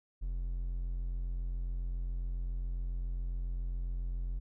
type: tone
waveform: triangle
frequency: 43.65 Hz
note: F1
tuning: in tune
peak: -31 dBFS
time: 0.21-4.4 s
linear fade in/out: 20 ms
effects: none